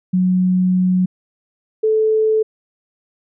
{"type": "tone pair in turn", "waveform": "sine", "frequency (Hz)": [183.5, 436.4], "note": ["F#3", "A4"], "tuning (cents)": [-14, -14], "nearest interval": "octave + minor third", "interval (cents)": 1500, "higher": "second", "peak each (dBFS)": -12, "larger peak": "neither", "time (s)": [[0.13, 1.06], [1.83, 2.43]], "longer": "first", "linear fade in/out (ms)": 10, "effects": []}